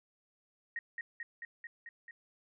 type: tone with echo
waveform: sine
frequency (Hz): 1873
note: A#6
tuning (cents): +8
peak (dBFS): -35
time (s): 0.76-0.79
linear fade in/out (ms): 2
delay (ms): 220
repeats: 6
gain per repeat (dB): -2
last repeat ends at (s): 2.11
effects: none